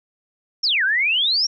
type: exponential two-way sweep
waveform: sine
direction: down then up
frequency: 5710 to 1480 to 5710 Hz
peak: -16 dBFS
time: 0.63-1.47 s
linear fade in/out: 10 ms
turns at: 0.84 s
effects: none